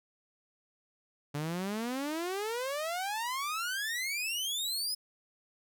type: exponential sweep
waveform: sawtooth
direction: up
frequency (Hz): 142.1 to 5160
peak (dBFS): -29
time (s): 1.34-4.95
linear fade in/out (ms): 10
effects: none